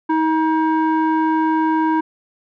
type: tone with low-pass filter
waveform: square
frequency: 317.4 Hz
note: D#4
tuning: 35 cents sharp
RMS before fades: -17 dBFS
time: 0.09-2.01 s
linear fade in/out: 10 ms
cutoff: 1200 Hz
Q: 5.4
effects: none